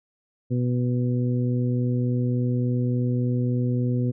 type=harmonic tone; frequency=123.47 Hz; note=B2; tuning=in tune; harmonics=1 / 2 / 3 / 4; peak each=-22 / -26 / -34 / -35 dBFS; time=0.5-4.12 s; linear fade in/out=20 ms; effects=none